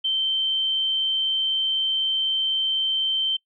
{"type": "tone", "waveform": "sine", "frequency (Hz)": 3112, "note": "G7", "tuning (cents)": -13, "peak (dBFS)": -20, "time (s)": [0.04, 3.37], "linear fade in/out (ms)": 10, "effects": ["noise-tail reverb RT60 0.1 s tail -23 dB re dry"]}